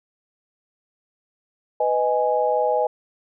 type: chord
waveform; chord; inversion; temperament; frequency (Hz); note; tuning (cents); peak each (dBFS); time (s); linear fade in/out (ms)
sine; G# minor; first; just; 498.4 / 623 / 830.6; B4 / D#5 / G#5; +16 / +2 / 0; -22; 1.8-2.87; 5
effects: none